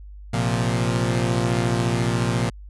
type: chord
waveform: sawtooth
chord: Bb suspended second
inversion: none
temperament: equal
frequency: 116.54 / 130.81 / 174.61 Hz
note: Bb2 / C3 / F3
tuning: 0 / 0 / 0 cents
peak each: -18 / -22 / -22 dBFS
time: 0.33-2.5 s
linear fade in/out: 10 ms
effects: added 50 Hz sine -37 dBFS peak until 2.69 s + resampled to 24000 Hz